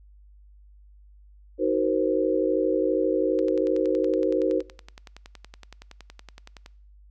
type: chord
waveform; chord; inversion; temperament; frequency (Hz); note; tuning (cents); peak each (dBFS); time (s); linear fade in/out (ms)
sine; C half-diminished seventh; first; just; 314 / 376.7 / 470.9 / 523.3; Eb4 / Gb4 / Bb4 / C5; +16 / +31 / +18 / 0; -26; 1.58-4.63; 50
type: click train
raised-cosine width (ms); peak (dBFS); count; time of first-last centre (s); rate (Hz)
0.2; -25; 36; 3.39-6.661; 10.7
effects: noise-tail reverb RT60 0.6 s tail -23 dB re dry + added 50 Hz sine -49 dBFS peak until 7.1 s